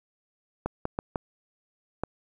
clicks, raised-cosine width 1 ms, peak -14 dBFS, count 5, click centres 0.66 / 0.854 / 0.989 / 1.158 / 2.036 s, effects 9-bit

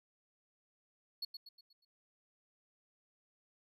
triangle tone with echo, 4363 Hz, C#8, 28 cents flat, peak -36 dBFS, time 1.22-1.25 s, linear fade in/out 5 ms, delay 120 ms, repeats 5, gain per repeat -7 dB, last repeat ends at 1.85 s, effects none

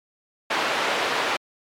pink band-pass noise, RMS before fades -24 dBFS, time 0.5-1.37 s, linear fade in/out 10 ms, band 530 to 3200 Hz, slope 12 dB/octave, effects MP3 96 kbps

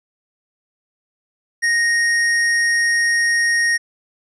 square tone, 1864.7 Hz, A#6, in tune, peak -15 dBFS, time 1.62-3.78 s, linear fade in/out 20 ms, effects resampled to 22050 Hz

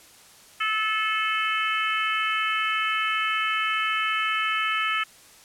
harmonic tone, 434.7 Hz, A4, 21 cents flat, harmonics 3 / 4 / 5 / 6 / 7, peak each -26 / -30 / -30 / -30 / -31 dBFS, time 0.6-5.04 s, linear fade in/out 10 ms, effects white hiss -51 dBFS RMS until 5.44 s + low-pass 11000 Hz 12 dB/octave

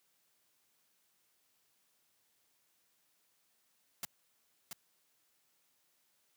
white noise with echo, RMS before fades -39 dBFS, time 4.03-4.05 s, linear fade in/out 2 ms, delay 680 ms, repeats 1, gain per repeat -5 dB, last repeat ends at 4.73 s, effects white hiss -75 dBFS RMS until 6.36 s + high-pass 100 Hz 12 dB/octave

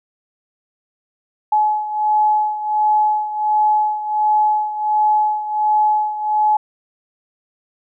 sine beating tone pair, 850 / 851.4 Hz, G#5 / G#5, +40 / +43 cents, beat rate 1.4 Hz, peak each -15 / -20 dBFS, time 1.52-6.57 s, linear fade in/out 5 ms, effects none

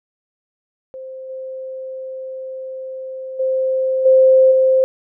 sine tone with level steps, 523.3 Hz, C5, in tune, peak -29 / -26 / -15 / -7 / -10 dBFS, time 0.94-4.84 s, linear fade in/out 0 ms, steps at 1.29 / 3.39 / 4.05 / 4.51 s, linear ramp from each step 10 ms, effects none

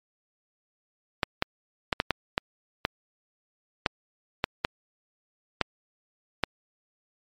clicks, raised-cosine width 0.3 ms, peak -6 dBFS, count 12, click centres 1.232 / 1.424 / 1.928 / 2.001 / 2.107 / 2.379 / 2.851 / 3.862 / 4.441 / 4.649 / 5.613 / 6.437 s, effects MP3 64 kbps

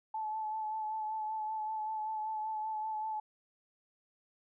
sine tone with vibrato, 867 Hz, A5, 26 cents flat, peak -34 dBFS, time 0.14-3.2 s, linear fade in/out 5 ms, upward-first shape sine, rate 5.2 Hz, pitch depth 24 cents each way, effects none

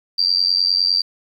sine tone with amplitude modulation, 4699 Hz, D8, in tune, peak -10 dBFS, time 0.18-1.02 s, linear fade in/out 10 ms, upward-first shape sine, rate 89.9 Hz, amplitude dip 100%, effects 8-bit

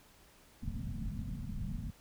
pink low-pass noise, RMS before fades -39 dBFS, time 0.62-1.91 s, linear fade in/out 10 ms, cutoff 250 Hz, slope 96 dB/octave, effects pink hiss -62 dBFS RMS until 2 s

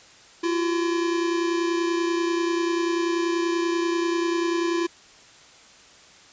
square tone pair together, 339.7 / 370 Hz, F4 / F#4, -48 / 0 cents, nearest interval minor second, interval 148 cents, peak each -23 / -31 dBFS, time 0.43-4.87 s, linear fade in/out 10 ms, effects white hiss -50 dBFS RMS until 6.32 s + resampled to 16000 Hz

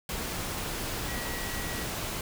sine tone in noise, 1924 Hz, B6, 46 cents flat, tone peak -40 dBFS, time 1.08-1.84 s, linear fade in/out 2 ms, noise pink, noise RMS -34 dBFS, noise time 0.09-2.21 s, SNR -9 dB, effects none

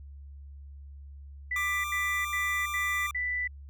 sine tone bursts, 1983 Hz, B6, 7 cents sharp, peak -28 dBFS, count 5, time 1.51-3.476 s, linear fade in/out 5 ms, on 330 ms, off 79 ms
25% pulse tone, 1185 Hz, D6, 15 cents sharp, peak -28 dBFS, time 1.56-3.11 s, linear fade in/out 2 ms
effects added 70 Hz sine -43 dBFS peak until 3.69 s

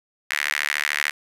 sawtooth tone with high-pass filter, 73.6 Hz, D2, 4 cents sharp, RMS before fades -25 dBFS, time 0.3-1.11 s, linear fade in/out 10 ms, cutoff 1900 Hz, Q 3.8, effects resampled to 32000 Hz + 7-bit

